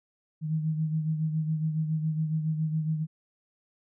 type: beating tone pair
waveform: sine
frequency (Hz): 156.3 / 163.5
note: D#3 / E3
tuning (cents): +8 / -14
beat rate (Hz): 7.2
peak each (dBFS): -26 / -35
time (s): 0.41-3.07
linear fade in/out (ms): 50
effects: none